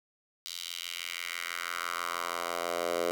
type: tone with high-pass filter sweep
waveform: 10% pulse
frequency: 86.1 Hz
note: F2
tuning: 24 cents flat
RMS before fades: -35 dBFS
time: 0.46-3.11 s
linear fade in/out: 0 ms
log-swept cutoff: 4000 to 490 Hz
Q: 2.1
effects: none